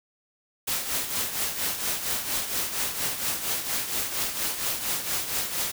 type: noise with tremolo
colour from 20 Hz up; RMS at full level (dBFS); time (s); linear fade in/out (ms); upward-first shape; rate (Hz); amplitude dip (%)
white; -26; 0.67-5.72; 10; triangle; 4.3; 65
effects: none